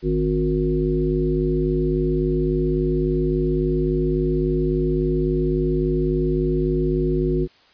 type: harmonic tone with a mistuned harmonic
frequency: 51.8 Hz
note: G#1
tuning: 4 cents flat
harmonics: 1 / 3 / 5 / 7 / 9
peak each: -24 / -24 / -26 / -21 / -32 dBFS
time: 0.02-7.48 s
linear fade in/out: 50 ms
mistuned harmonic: 5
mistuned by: +24 cents
effects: white hiss -54 dBFS RMS until 7.73 s + resampled to 11025 Hz